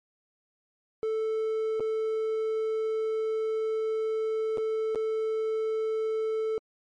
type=tone with dropouts; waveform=triangle; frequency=440 Hz; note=A4; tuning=in tune; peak=-24 dBFS; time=1.03-6.58 s; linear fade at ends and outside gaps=0 ms; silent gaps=1.797-1.805 / 4.573-4.581 / 4.948-4.957 s; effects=MP3 48 kbps

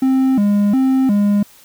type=tone with vibrato; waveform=triangle; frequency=232 Hz; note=A#3; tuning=8 cents flat; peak=-9 dBFS; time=0.02-1.43 s; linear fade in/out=5 ms; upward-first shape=square; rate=1.4 Hz; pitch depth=220 cents each way; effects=white hiss -46 dBFS RMS until 1.64 s

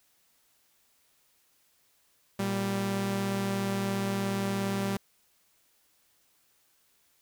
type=tone pair together; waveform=sawtooth; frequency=116.54 / 196 Hz; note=A#2 / G3; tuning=0 / 0 cents; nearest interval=major sixth; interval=900 cents; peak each=-31 / -25 dBFS; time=2.39-4.97 s; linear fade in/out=5 ms; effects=white hiss -68 dBFS RMS until 7.21 s

